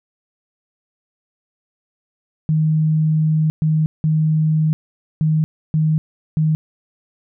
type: tone bursts at uneven times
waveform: sine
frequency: 156.2 Hz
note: D#3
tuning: 7 cents sharp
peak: -13 dBFS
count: 6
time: 2.49-3.5 / 3.62-3.86 / 4.04-4.73 / 5.21-5.44 / 5.74-5.98 / 6.37-6.55 s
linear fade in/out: 0 ms
effects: none